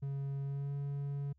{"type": "tone with pitch glide", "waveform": "triangle", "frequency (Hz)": [138.59, 141.26], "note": ["C#3", "C#3"], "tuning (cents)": [0, 33], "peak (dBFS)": -33, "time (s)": [0.02, 1.33], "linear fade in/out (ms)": 10, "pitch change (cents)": 33, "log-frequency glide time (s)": [0.43, 0.73], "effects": ["added 70 Hz sine -66 dBFS peak until 1.38 s"]}